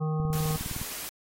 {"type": "harmonic tone", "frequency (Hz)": 155.56, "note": "D#3", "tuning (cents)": 0, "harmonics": [1, 3, 5, 7, 8], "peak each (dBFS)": [-26, -36, -40, -43, -44], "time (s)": [0, 0.57], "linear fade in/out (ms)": 20}
{"type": "click train", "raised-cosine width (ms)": 5, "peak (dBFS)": -23, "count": 13, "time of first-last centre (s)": [0.2, 0.815], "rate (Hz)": 19.5}
{"type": "band-stop noise", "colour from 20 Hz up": "white", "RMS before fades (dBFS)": -37, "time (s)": [0.33, 1.09], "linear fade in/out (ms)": 0, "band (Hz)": [100, 150], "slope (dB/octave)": 96}
{"effects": ["AAC 48 kbps"]}